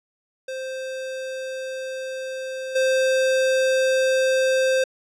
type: tone with level steps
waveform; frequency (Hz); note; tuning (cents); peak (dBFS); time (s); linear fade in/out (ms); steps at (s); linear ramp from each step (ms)
square; 523.3; C5; 0; -29 / -18; 0.48-4.84; 5; 2.75; 10
effects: low-pass 8000 Hz 12 dB/octave